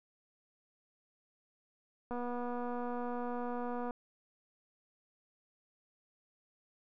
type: click train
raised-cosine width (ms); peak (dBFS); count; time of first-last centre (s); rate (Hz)
1; -27; 438; 2.11-3.908; 243
effects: none